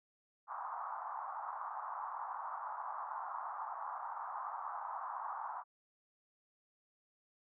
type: band-pass noise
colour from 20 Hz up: white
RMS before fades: -43 dBFS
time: 0.47-5.64 s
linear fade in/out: 50 ms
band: 780 to 1200 Hz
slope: 48 dB/octave
effects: none